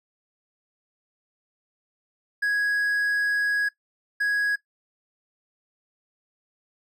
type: tone bursts at uneven times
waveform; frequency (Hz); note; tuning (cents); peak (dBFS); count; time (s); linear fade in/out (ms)
triangle; 1661.2; G#6; 0; -19; 2; 2.42-3.69 / 4.2-4.56; 10
effects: noise-tail reverb RT60 0.1 s tail -18 dB re dry